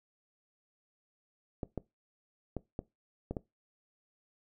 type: clicks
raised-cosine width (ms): 2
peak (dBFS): -22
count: 6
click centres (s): 1.632 / 1.777 / 2.567 / 2.791 / 3.31 / 3.368
effects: noise-tail reverb RT60 0.2 s tail -20 dB re dry